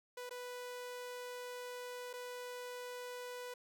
sawtooth tone with dropouts, 493.9 Hz, B4, in tune, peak -40 dBFS, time 0.17-3.54 s, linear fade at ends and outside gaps 5 ms, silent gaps 0.294-0.308 / 2.131-2.136 s, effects none

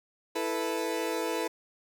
30% pulse chord, E suspended fourth, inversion none, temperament equal, 329.6 / 440 / 493.9 Hz, E4 / A4 / B4, 0 / 0 / 0 cents, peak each -31 dBFS, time 0.35-1.48 s, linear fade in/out 10 ms, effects none

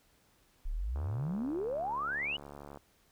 sine exponential sweep, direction up, 30.02 to 3039 Hz, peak -32 dBFS, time 0.65-2.37 s, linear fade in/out 10 ms
click train, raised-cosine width 1 ms, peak -33 dBFS, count 131, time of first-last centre 0.96-2.773 s, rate 71.7 Hz
effects pink hiss -68 dBFS RMS until 3.11 s

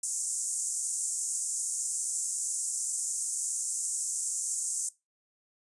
pink band-pass noise, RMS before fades -33 dBFS, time 0.03-4.89 s, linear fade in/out 5 ms, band 6700 to 9400 Hz, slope 48 dB/octave, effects noise-tail reverb RT60 0.2 s tail -18 dB re dry + resampled to 24000 Hz

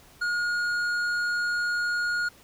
triangle tone with tanh clipping, 1434 Hz, F6, 45 cents sharp, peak -26 dBFS, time 0.21-2.29 s, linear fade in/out 10 ms, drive 13 dB, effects pink hiss -54 dBFS RMS until 2.43 s

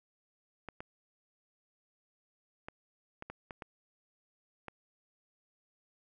clicks, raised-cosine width 0.5 ms, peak -27 dBFS, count 8, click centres 0.687 / 0.805 / 2.685 / 3.224 / 3.3 / 3.508 / 3.622 / 4.683 s, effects none

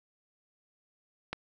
click, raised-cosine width 0.3 ms, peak -18 dBFS, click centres 1.33 s, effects none

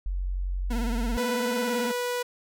sine tone, 45.78 Hz, F#1, 18 cents flat, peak -26 dBFS, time 0.06-1.17 s, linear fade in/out 0 ms
40% pulse tone with vibrato, 234 Hz, A#3, 7 cents sharp, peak -28 dBFS, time 0.7-1.92 s, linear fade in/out 10 ms, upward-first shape sine, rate 18 Hz, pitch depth 88 cents each way
sawtooth tone with pitch glide, 494.3 to 490.3 Hz, B4 to B4, +1 to -13 cents, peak -23 dBFS, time 1.17-2.23 s, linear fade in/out 10 ms, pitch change -14 cents, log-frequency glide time 1.62-1.7 s
effects none

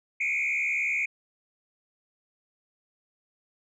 sine tone with frequency modulation, 2307 Hz, D7, 31 cents flat, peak -23 dBFS, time 0.2-1.06 s, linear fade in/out 10 ms, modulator 70.1 Hz, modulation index 2.5, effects tanh soft clip ceiling -22 dBFS

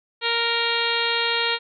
harmonic tone, 466.2 Hz, A#4, in tune, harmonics 1 / 2 / 3 / 4 / 5 / 6 / 7 / 8 / 9, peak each -29 / -29 / -29 / -29 / -29 / -29 / -29 / -29 / -29 dBFS, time 0.21-1.59 s, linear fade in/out 50 ms, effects none

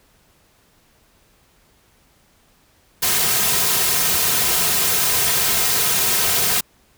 white noise with comb filter, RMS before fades -18 dBFS, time 3.02-6.61 s, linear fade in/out 10 ms, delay 3.5 ms, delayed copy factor -0.65, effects pink hiss -57 dBFS RMS until 6.97 s

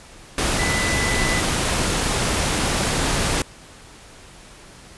sine tone in noise, 1996 Hz, B6, 18 cents sharp, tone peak -24 dBFS, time 0.59-1.4 s, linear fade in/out 2 ms, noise pink, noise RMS -21 dBFS, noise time 0.38-3.42 s, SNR -6 dB, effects pink hiss -44 dBFS RMS until 4.97 s + resampled to 24000 Hz

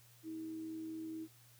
sine tone with amplitude modulation, 320 Hz, D#4, 49 cents sharp, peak -40 dBFS, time 0.23-1.28 s, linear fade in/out 50 ms, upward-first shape sine, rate 84.6 Hz, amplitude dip 30%, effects added 119 Hz sine -64 dBFS peak until 1.59 s + white hiss -65 dBFS RMS until 1.59 s

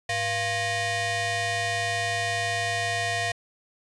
sawtooth ring-modulated tone, 587.3 Hz, D5, in tune, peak -18 dBFS, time 0.09-3.32 s, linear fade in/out 5 ms, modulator 1280 Hz, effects resampled to 22050 Hz

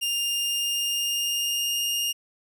sawtooth tone with pitch glide, 2805 to 2831 Hz, F7 to F7, +7 to +23 cents, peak -21 dBFS, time 0.01-2.13 s, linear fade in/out 20 ms, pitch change +16 cents, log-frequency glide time 0.19-1.82 s, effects none

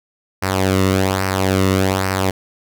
sawtooth tone with flanger, 95.1 Hz, F#2, 48 cents sharp, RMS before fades -17 dBFS, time 0.42-2.31 s, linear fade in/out 10 ms, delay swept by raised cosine 0.28 to 1.27 ms, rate 1.2 Hz, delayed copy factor -0.65, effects none

